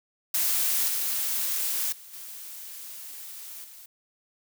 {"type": "noise with level steps", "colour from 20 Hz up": "blue", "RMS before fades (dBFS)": [-25, -28, -47, -41, -47], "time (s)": [0.34, 3.86], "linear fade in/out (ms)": 5, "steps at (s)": [0.88, 1.92, 2.13, 3.64], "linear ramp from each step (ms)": 5, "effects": []}